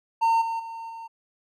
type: tone with level steps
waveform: triangle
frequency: 911 Hz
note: A#5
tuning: 40 cents flat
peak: -16 / -24 / -32 / -34 dBFS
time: 0.21-1.08 s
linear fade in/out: 20 ms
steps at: 0.41 / 0.59 / 0.89 s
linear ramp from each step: 10 ms
effects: none